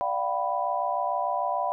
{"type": "chord", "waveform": "sine", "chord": "G dominant seventh", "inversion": "second", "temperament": "equal with one note detuned", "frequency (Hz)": [587.3, 698.5, 765.2, 987.8], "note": ["D5", "F5", "G5", "B5"], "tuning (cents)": [0, 0, -42, 0], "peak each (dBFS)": [-32, -30, -30, -29], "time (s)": [0.01, 1.72], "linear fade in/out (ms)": 0, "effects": []}